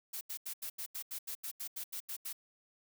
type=noise bursts; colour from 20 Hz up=blue; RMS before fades=-41 dBFS; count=14; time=0.13-2.33 s; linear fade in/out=10 ms; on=81 ms; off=82 ms; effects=none